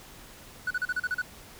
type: tone bursts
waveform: triangle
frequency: 1480 Hz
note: F#6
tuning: in tune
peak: -23 dBFS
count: 8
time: 0.67-1.218 s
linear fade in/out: 5 ms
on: 37 ms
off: 36 ms
effects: tanh soft clip ceiling -19 dBFS + pink hiss -49 dBFS RMS until 1.59 s